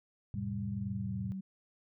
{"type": "chord", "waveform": "sine", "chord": "F major", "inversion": "none", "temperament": "equal", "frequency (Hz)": [87.31, 110, 130.81], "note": ["F2", "A2", "C3"], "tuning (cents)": [0, 0, 0], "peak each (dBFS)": [-44, -38, -43], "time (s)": [0.34, 1.32], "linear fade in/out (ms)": 0}
{"type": "tone with pitch glide", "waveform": "sine", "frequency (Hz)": [198.8, 190.92], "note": ["G3", "G3"], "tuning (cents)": [25, -45], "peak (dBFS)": -37, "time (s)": [0.35, 1.41], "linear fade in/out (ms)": 10, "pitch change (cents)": -70, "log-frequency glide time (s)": [0.78, 1.11]}
{"effects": []}